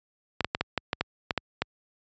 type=clicks; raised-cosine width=0.3 ms; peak=-9 dBFS; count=10; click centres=0.407 / 0.446 / 0.549 / 0.61 / 0.777 / 0.931 / 1.01 / 1.308 / 1.377 / 1.62 s; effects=high-pass 60 Hz 12 dB/octave + resampled to 16000 Hz